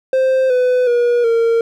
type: tone with pitch steps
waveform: triangle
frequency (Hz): 523.3 / 501.4 / 480.4 / 460.3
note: C5 / B4 / B4 / A#4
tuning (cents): 0 / +26 / -48 / -22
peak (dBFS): -9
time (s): 0.13-1.61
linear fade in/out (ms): 2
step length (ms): 370
effects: none